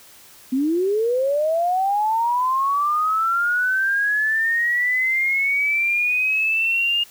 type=linear sweep; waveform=sine; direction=up; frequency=249.7 to 2839 Hz; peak=-17 dBFS; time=0.52-7.04 s; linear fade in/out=10 ms; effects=white hiss -47 dBFS RMS until 7.1 s